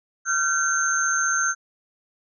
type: tone cluster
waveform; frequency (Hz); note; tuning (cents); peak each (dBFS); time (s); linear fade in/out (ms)
sine; 1378 / 1533 / 6320; F6 / G6 / G8; -24 / -39 / +13; -24; 0.25-1.55; 50
effects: none